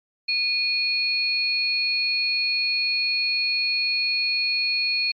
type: tone pair together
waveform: sine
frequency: 2461 / 4327 Hz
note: D#7 / C#8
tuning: -20 / -43 cents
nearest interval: minor seventh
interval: 977 cents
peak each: -23 dBFS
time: 0.28-5.12 s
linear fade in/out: 10 ms
effects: MP3 48 kbps